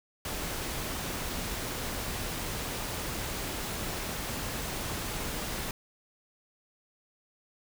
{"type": "noise", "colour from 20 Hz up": "pink", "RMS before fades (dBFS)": -35, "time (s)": [0.25, 5.71], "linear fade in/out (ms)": 2, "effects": []}